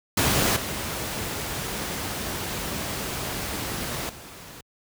pink noise with level steps, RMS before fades -21 / -30 / -42 dBFS, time 0.17-4.61 s, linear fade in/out 5 ms, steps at 0.56 / 4.09 s, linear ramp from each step 5 ms, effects high-pass 60 Hz 12 dB/octave

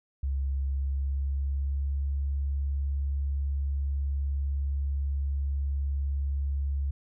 sine tone with pitch glide, 68.1 to 69.69 Hz, C#2 to C#2, -30 to +10 cents, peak -26 dBFS, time 0.23-6.91 s, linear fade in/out 5 ms, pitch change +40 cents, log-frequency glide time 0.58-2.04 s, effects none

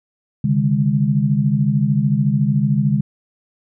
sine tone cluster, 136.3 / 149.9 / 204.6 Hz, C#3 / D3 / G#3, -29 / +36 / -26 cents, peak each -18 dBFS, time 0.44-3.01 s, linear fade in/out 5 ms, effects none

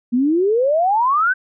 sine exponential sweep, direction up, 233.1 to 1568 Hz, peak -13 dBFS, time 0.12-1.34 s, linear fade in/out 20 ms, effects none

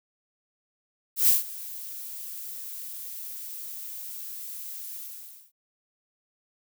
violet noise with ADSR envelope, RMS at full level -18 dBFS, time 1.16-5.52 s, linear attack 120 ms, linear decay 150 ms, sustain -20 dB, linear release 550 ms, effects none

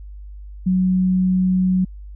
sine tone, 185 Hz, F#3, in tune, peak -14 dBFS, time 0.66-1.85 s, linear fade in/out 10 ms, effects added 50 Hz sine -33 dBFS peak until 2.15 s

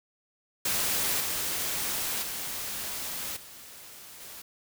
white noise with level steps, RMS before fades -28 / -31 / -35 / -47 / -44 dBFS, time 0.65-4.42 s, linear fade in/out 5 ms, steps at 1.2 / 2.22 / 3.36 / 4.2 s, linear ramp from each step 10 ms, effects none

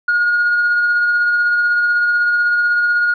sine tone with tremolo, 1435 Hz, F6, 47 cents sharp, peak -9 dBFS, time 0.08-3.14 s, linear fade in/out 5 ms, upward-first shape triangle, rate 16 Hz, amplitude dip 35%, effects tanh soft clip ceiling -9 dBFS

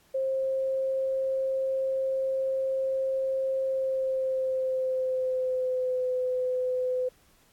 sine tone with pitch glide, 531 to 506.7 Hz, C5 to B4, +25 to +44 cents, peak -25 dBFS, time 0.14-7.09 s, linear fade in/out 10 ms, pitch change -81 cents, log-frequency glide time 3.64-6.07 s, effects pink hiss -62 dBFS RMS until 7.52 s + AAC 64 kbps

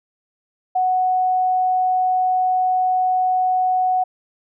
sine tone, 740 Hz, F#5, in tune, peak -15 dBFS, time 0.75-4.04 s, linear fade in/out 10 ms, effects none

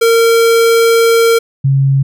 square / sine tone pair in turn, 459.4 / 136.58 Hz, A#4 / C#3, -25 / -25 cents, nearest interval octave + major sixth, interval 2100 cents, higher first, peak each -7 dBFS, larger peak neither, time 0.01-1.39 / 1.64-2.03 s, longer first, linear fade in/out 10 ms, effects none

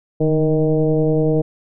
sine tone with frequency modulation, 310.7 Hz, D#4, 2 cents flat, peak -13 dBFS, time 0.2-1.42 s, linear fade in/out 10 ms, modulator 158 Hz, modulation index 1.6, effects none

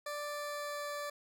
20% pulse tone with pitch glide, 587.3 to 582.9 Hz, D5 to D5, 0 to -13 cents, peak -33 dBFS, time 0.06-1.1 s, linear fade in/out 5 ms, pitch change -13 cents, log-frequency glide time 0.28-0.92 s, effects none

